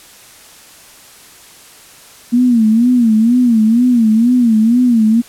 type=tone with vibrato; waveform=sine; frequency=233.1 Hz; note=A#3; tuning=in tune; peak=-7 dBFS; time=2.32-5.22 s; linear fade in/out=20 ms; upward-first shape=sine; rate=2.1 Hz; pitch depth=130 cents each way; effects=white hiss -40 dBFS RMS until 5.28 s + low-pass 12000 Hz 12 dB/octave